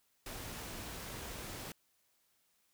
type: noise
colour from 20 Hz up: pink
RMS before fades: -45 dBFS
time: 0.26-1.72 s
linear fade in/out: 2 ms
effects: white hiss -75 dBFS RMS until 2.73 s